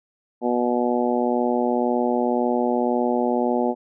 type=harmonic tone; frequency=121.9 Hz; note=B2; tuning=22 cents flat; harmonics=2 / 3 / 4 / 5 / 6 / 7; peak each=-23 / -25 / -26 / -27 / -28 / -28 dBFS; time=0.41-3.75 s; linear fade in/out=50 ms; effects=none